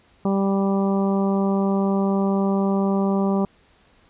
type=harmonic tone; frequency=196 Hz; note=G3; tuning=in tune; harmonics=1 / 2 / 3 / 4 / 5 / 6; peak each=-19 / -25 / -29 / -31 / -33 / -35 dBFS; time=0.25-3.45 s; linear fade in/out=2 ms; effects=pink hiss -57 dBFS RMS until 4.09 s + resampled to 8000 Hz